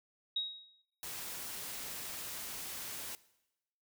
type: tone with exponential decay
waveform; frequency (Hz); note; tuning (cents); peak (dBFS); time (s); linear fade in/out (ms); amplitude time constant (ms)
sine; 3792; A#7; +29; -30; 0.36-0.82; 5; 99
type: noise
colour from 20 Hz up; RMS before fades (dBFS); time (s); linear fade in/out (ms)
white; -43; 1.03-3.15; 0
effects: noise-tail reverb RT60 0.9 s tail -19 dB re dry